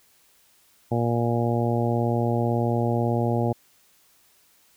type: harmonic tone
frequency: 118.1 Hz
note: A#2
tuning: 23 cents sharp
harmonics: 1 / 2 / 3 / 4 / 5 / 6 / 7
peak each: -24 / -27 / -29 / -30 / -31 / -32 / -32 dBFS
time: 0.91-3.53 s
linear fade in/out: 10 ms
effects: white hiss -60 dBFS RMS until 4.76 s